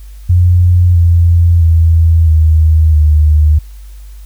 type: tone with pitch steps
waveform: sine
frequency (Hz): 88.7 / 85.38 / 82.19 / 79.11 / 76.15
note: F2 / F2 / E2 / D#2 / D#2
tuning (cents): +27 / -39 / -5 / +29 / -37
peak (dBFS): -4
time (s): 0.29-3.59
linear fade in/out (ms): 10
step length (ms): 660
effects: added 50 Hz sine -28 dBFS peak until 4.25 s + white hiss -47 dBFS RMS until 4.25 s